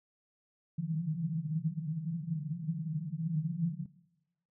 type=band-pass noise; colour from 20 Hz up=pink; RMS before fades=-35 dBFS; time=0.78-3.86 s; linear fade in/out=5 ms; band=150 to 170 Hz; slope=96 dB/octave; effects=noise-tail reverb RT60 0.9 s tail -19 dB re dry